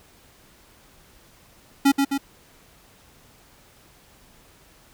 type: tone with echo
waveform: square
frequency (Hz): 277.2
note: C#4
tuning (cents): 0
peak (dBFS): -14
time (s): 1.85-1.92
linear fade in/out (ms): 10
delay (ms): 130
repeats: 2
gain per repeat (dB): -4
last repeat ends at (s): 2.18
effects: pink hiss -54 dBFS RMS until 4.93 s